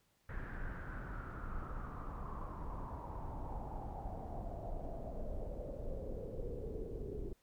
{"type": "noise with low-pass filter sweep", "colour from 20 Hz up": "brown", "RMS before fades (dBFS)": -43, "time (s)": [0.29, 7.33], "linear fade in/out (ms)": 2, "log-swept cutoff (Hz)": [1700, 400], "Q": 6, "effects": ["pink hiss -75 dBFS RMS until 7.42 s"]}